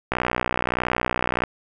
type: click train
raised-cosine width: 0.5 ms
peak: -6 dBFS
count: 82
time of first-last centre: 0.12-1.437 s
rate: 61.5 Hz
effects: none